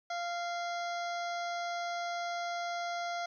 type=harmonic tone with a mistuned harmonic; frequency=694 Hz; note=F5; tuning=11 cents flat; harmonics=1 / 2 / 3 / 5 / 6 / 7 / 8 / 9; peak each=-35 / -41 / -45 / -49 / -51 / -52 / -53 / -54 dBFS; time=0.1-3.26 s; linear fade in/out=5 ms; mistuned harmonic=5; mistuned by=-69 cents; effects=12-bit